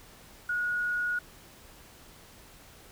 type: tone with frequency modulation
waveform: sine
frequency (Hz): 1450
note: F#6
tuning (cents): -35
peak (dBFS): -27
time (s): 0.49-1.19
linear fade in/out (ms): 5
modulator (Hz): 40.5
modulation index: 0.25
effects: pink hiss -53 dBFS RMS until 2.91 s